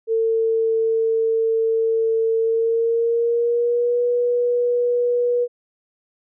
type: tone with pitch glide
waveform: sine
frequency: 449.8 to 484.9 Hz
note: A4 to B4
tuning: +38 to -32 cents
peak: -16 dBFS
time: 0.07-5.48 s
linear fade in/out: 50 ms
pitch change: +130 cents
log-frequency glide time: 2.38-4.03 s
effects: none